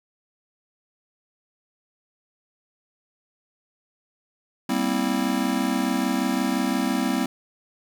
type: chord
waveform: square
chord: C dominant seventh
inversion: second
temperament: just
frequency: 196.22 / 235.5 / 261.6 / 327 Hz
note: G3 / Bb3 / C4 / E4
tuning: +2 / +18 / 0 / -14 cents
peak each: -29 / -28 / -26 / -30 dBFS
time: 4.69-7.26 s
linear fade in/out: 5 ms
effects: 9-bit